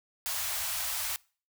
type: band-stop noise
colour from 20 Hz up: white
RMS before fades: -33 dBFS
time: 0.26-1.16 s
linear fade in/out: 0 ms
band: 100 to 610 Hz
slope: 48 dB/octave
effects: noise-tail reverb RT60 0.4 s tail -24 dB re dry